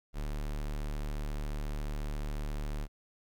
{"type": "tone", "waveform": "square", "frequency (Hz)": 37.09, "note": "D1", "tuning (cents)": 18, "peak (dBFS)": -34, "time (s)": [0.13, 2.88], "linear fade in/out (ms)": 50, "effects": ["12-bit"]}